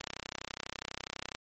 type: click train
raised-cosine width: 0.2 ms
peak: -19 dBFS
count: 44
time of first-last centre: 0.01-1.35 s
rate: 32.1 Hz
effects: MP3 32 kbps